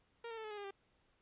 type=tone with pitch steps; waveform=sawtooth; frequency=466.2 / 453.5 / 441.1 / 429 / 417.3 / 405.9 / 394.8 Hz; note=A#4 / A#4 / A4 / A4 / G#4 / G#4 / G4; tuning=0 / -48 / +4 / -44 / +8 / -40 / +12 cents; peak=-40 dBFS; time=0.24-0.709 s; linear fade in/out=5 ms; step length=67 ms; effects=pink hiss -75 dBFS RMS until 1.21 s + resampled to 8000 Hz